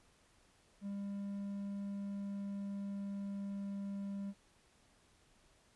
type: tone with pitch glide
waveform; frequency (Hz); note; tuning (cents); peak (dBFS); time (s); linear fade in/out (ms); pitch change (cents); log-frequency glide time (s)
triangle; 200 to 198.62; G3 to G3; +35 to +23; -37; 0.81-4.34; 50; -12; 1.8-4.13
effects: pink hiss -69 dBFS RMS until 5.75 s + resampled to 24000 Hz